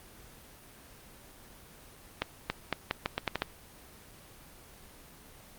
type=accelerating click train; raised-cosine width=0.3 ms; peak=-12 dBFS; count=9; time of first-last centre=2.22-3.421 s; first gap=280 ms; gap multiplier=0.81; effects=pink hiss -53 dBFS RMS until 5.58 s + Opus 24 kbps

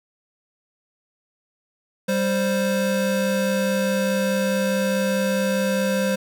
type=tone pair together; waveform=square; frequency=196.02 / 523.3 Hz; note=G3 / C5; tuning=0 / 0 cents; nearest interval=octave + perfect fourth; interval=1700 cents; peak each=-23 dBFS; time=2.08-6.16 s; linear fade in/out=10 ms; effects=9-bit

